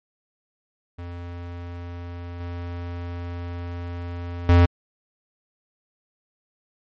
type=tone with level steps; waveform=square; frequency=87 Hz; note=F2; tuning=6 cents flat; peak=-33 / -30 / -12 dBFS; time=0.98-4.66 s; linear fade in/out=10 ms; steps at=2.4 / 4.49 s; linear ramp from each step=2 ms; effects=low-pass 3000 Hz 12 dB/octave + MP3 48 kbps